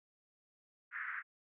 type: band-pass noise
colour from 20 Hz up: pink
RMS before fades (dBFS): -42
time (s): 0.91-1.23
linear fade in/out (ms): 50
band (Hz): 1400 to 1900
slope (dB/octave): 48
effects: none